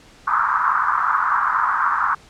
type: band-pass noise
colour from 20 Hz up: white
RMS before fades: -19 dBFS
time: 0.27-2.15 s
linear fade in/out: 10 ms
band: 1000 to 1400 Hz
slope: 48 dB/octave
effects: pink hiss -48 dBFS RMS until 2.29 s + low-pass 7000 Hz 12 dB/octave